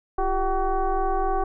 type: tone with frequency modulation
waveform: sine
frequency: 392.8 Hz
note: G4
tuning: 4 cents sharp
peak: -20 dBFS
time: 0.18-1.44 s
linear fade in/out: 5 ms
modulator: 371 Hz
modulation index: 1.7
effects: none